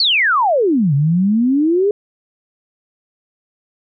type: exponential two-way sweep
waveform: sine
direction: down then up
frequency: 4600 to 135.8 to 422.9 Hz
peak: -11 dBFS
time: 0-1.91 s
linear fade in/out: 2 ms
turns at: 0.94 s
effects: none